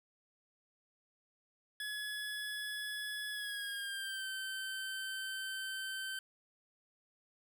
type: tone with pitch glide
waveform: 25% pulse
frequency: 1695 to 1545.4 Hz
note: G#6 to G6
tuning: +35 to -25 cents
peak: -35 dBFS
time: 1.8-6.19 s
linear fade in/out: 2 ms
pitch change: -160 cents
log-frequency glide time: 3.31-4.27 s
effects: none